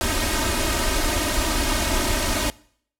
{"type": "noise with comb filter", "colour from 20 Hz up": "pink", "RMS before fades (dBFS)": -22, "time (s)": [0.01, 2.5], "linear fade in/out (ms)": 0, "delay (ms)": 3.2, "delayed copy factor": 0.9, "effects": ["noise-tail reverb RT60 0.6 s tail -22 dB re dry", "low-pass 12000 Hz 12 dB/octave"]}